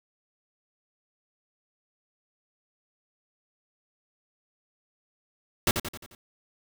pink noise with echo, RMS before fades -22 dBFS, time 5.67-5.71 s, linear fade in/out 2 ms, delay 88 ms, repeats 5, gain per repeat -6 dB, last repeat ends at 6.15 s, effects none

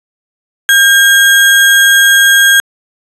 sine tone with sample-and-hold, 1603 Hz, G6, 38 cents sharp, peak -3 dBFS, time 0.69-2.6 s, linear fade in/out 0 ms, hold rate 4900 Hz, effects resampled to 32000 Hz

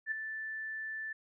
sine tone with ADSR envelope, 1760 Hz, A6, in tune, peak -29 dBFS, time 0.06-1.13 s, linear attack 57 ms, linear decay 4 ms, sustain -8 dB, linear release 7 ms, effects none

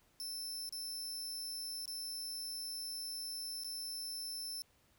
sawtooth tone with dropouts, 5310 Hz, E8, 12 cents sharp, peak -38 dBFS, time 0.2-4.62 s, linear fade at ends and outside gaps 0 ms, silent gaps 0.691-0.725 / 1.856-1.878 / 3.636-3.645 s, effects pink hiss -71 dBFS RMS until 4.98 s

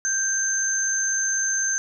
sine tone pair together, 1568 / 6272 Hz, G6 / G8, 0 / 0 cents, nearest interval 2 octaves, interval 2400 cents, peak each -26 / -22 dBFS, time 0.05-1.78 s, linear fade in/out 0 ms, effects none

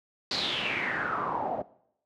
pink noise with low-pass filter sweep, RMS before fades -30 dBFS, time 0.31-1.62 s, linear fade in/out 2 ms, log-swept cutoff 4600 to 620 Hz, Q 6.7, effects noise-tail reverb RT60 0.7 s tail -19 dB re dry + high-pass 200 Hz 12 dB/octave

